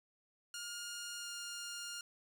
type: tone with pitch glide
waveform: 10% pulse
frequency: 1418 to 1409 Hz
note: F6 to F6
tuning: +26 to +15 cents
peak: -34 dBFS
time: 0.54-2.01 s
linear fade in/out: 2 ms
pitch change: -11 cents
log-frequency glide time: 1.2-1.26 s
effects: 10-bit